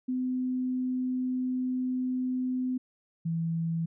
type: tone pair in turn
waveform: sine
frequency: 254.5 / 165.05 Hz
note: C4 / E3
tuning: -48 / +2 cents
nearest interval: perfect fifth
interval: 750 cents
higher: first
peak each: -27 dBFS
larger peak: neither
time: 0.08-2.78 / 3.25-3.86 s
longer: first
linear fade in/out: 10 ms
effects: none